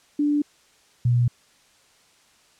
sine tone pair in turn, 293.1 / 121.15 Hz, D4 / B2, -3 / -33 cents, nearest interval octave + minor third, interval 1530 cents, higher first, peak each -18 / -16 dBFS, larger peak second, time 0.19-0.42 / 1.05-1.28 s, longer neither, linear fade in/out 5 ms, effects white hiss -58 dBFS RMS until 2.59 s + low-pass 8000 Hz 12 dB/octave

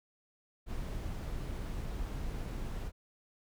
brown noise, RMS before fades -38 dBFS, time 0.66-2.92 s, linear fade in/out 50 ms, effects none

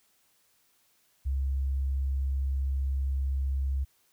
sine tone, 67.7 Hz, C#2, 40 cents flat, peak -25 dBFS, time 1.25-3.85 s, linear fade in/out 20 ms, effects tanh soft clip ceiling -21 dBFS + white hiss -68 dBFS RMS until 4.12 s

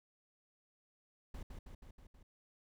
brown noise with echo, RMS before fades -45 dBFS, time 1.34-1.43 s, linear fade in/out 5 ms, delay 160 ms, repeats 5, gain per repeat -3 dB, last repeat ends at 2.23 s, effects none

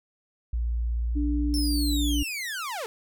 sine tone, 58.27 Hz, A#1, in tune, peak -24 dBFS, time 0.53-2.23 s, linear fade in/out 5 ms
sine tone with pitch glide, 293.7 to 291.5 Hz, D4 to D4, 0 to -13 cents, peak -26 dBFS, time 1.15-2.24 s, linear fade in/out 20 ms, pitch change -13 cents, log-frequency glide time 1.55-1.95 s
sawtooth linear sweep, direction down, 5400 to 409.3 Hz, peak -27 dBFS, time 1.54-2.86 s, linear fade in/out 0 ms
effects none

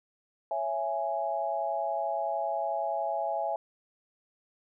sine chord, C# minor, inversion none, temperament just, 554.4 / 665.2 / 831.5 Hz, C#5 / E5 / G#5, 0 / +16 / +2 cents, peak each -36 / -31 / -32 dBFS, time 0.51-3.56 s, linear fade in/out 2 ms, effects none

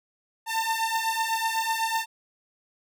sawtooth beating tone pair, 895 / 903 Hz, A5 / A5, +29 / +45 cents, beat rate 8 Hz, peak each -24 dBFS, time 0.46-2.06 s, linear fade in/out 50 ms, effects none

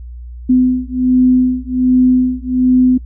sine beating tone pair, 252.9 / 254.2 Hz, B3 / C4, +41 / -50 cents, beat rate 1.3 Hz, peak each -12 dBFS, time 0.49-2.98 s, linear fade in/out 10 ms, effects noise-tail reverb RT60 0.1 s tail -21 dB re dry + added 60 Hz sine -27 dBFS peak until 3.05 s

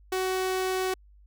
sawtooth tone, 374.3 Hz, F#4, 20 cents sharp, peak -22 dBFS, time 0.12-0.94 s, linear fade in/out 5 ms, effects added 50 Hz sine -52 dBFS peak until 1.26 s

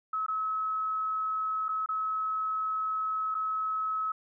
sine tone with dropouts, 1288 Hz, E6, 41 cents flat, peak -28 dBFS, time 0.13-4.12 s, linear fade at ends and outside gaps 5 ms, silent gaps 0.264-0.282 / 1.684-1.689 / 1.861-1.888 / 3.345-3.349 s, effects none

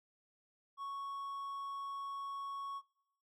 triangle tone, 1108.7 Hz, C#6, in tune, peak -38 dBFS, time 0.77-2.82 s, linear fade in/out 50 ms, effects noise-tail reverb RT60 0.9 s tail -24 dB re dry

